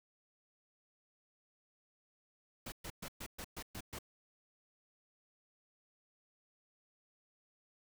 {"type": "noise bursts", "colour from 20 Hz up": "pink", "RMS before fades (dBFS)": -45, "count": 8, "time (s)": [2.66, 3.988], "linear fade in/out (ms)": 5, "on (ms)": 61, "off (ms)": 120, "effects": []}